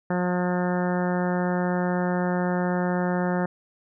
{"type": "harmonic tone", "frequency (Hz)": 179.2, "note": "F3", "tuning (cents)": 45, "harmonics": [1, 2, 3, 4, 5, 6, 7, 8, 9, 10], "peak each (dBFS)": [-24, -30, -30, -33, -34, -41, -39, -38, -39, -39], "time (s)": [0.1, 3.46], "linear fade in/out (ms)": 5, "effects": []}